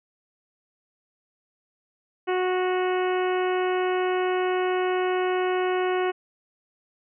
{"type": "harmonic tone with a mistuned harmonic", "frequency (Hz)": 367.1, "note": "F#4", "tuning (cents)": -14, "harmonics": [1, 2, 3, 4, 5, 6, 7, 8], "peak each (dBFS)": [-23, -29, -33, -35, -37, -39, -40, -41], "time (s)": [2.27, 6.12], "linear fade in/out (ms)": 20, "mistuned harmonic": 5, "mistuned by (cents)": 16, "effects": []}